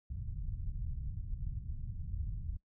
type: low-pass noise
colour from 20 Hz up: pink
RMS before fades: -39 dBFS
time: 0.1-2.57 s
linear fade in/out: 5 ms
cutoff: 120 Hz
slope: 24 dB/octave
effects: noise-tail reverb RT60 0.1 s tail -20 dB re dry